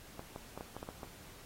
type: clicks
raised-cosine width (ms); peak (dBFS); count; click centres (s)
1; -29; 8; 0.194 / 0.361 / 0.576 / 0.609 / 0.766 / 0.829 / 0.889 / 1.032
effects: pink hiss -55 dBFS RMS until 1.45 s + AAC 48 kbps